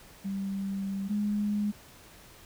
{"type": "tone pair in turn", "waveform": "sine", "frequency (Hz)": [195.6, 207.2], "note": ["G3", "G#3"], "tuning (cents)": [-4, -4], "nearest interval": "minor second", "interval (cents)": 100, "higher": "second", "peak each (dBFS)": [-30, -26], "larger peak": "second", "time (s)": [[0.24, 1.09], [1.09, 1.72]], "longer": "first", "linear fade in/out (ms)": 20, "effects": ["pink hiss -53 dBFS RMS until 2.45 s"]}